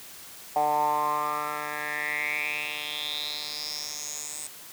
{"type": "tone with band-pass filter sweep", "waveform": "10% pulse", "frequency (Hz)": 149.3, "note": "D3", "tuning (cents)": 29, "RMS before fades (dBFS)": -30, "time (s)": [0.56, 4.47], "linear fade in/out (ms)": 2, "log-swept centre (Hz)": [760, 8300], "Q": 6.6, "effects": ["white hiss -45 dBFS RMS until 4.72 s", "high-pass 60 Hz 12 dB/octave"]}